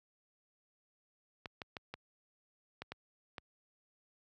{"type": "clicks", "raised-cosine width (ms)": 0.3, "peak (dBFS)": -26, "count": 7, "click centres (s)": [1.458, 1.618, 1.768, 1.94, 2.82, 2.92, 3.382], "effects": ["high-pass 60 Hz 12 dB/octave"]}